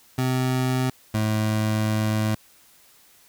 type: tone pair in turn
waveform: 25% pulse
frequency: 128.7 / 108.22 Hz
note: C3 / A2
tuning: -28 / -28 cents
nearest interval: minor third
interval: 300 cents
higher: first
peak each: -17 dBFS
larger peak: neither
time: 0.18-0.9 / 1.14-2.35 s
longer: second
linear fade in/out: 5 ms
effects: white hiss -55 dBFS RMS until 3.28 s